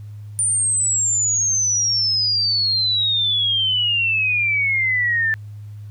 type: exponential sweep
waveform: sine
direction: down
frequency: 9240 to 1760 Hz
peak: -16 dBFS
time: 0.39-5.34 s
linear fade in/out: 0 ms
effects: added 104 Hz sine -32 dBFS peak until 5.9 s + pink hiss -59 dBFS RMS until 5.9 s